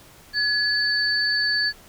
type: tone pair together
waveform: sine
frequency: 1694 / 4509 Hz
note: G#6 / C#8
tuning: +34 / +29 cents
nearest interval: octave + perfect fourth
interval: 1695 cents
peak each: -22 dBFS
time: 0.33-1.73 s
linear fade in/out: 50 ms
effects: pink hiss -49 dBFS RMS until 1.88 s